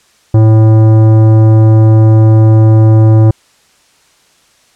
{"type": "tone with tanh clipping", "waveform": "sine", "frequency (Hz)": 110, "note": "A2", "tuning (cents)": 0, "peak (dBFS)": -4, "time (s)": [0.34, 3.31], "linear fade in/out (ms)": 5, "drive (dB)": 14, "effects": ["white hiss -49 dBFS RMS until 4.75 s", "low-pass 8000 Hz 12 dB/octave"]}